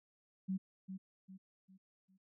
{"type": "tone with echo", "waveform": "sine", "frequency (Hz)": 189.6, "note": "F#3", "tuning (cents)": 43, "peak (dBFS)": -34, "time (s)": [0.48, 0.58], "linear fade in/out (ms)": 20, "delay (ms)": 400, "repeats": 4, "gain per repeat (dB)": -8, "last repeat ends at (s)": 2.18, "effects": []}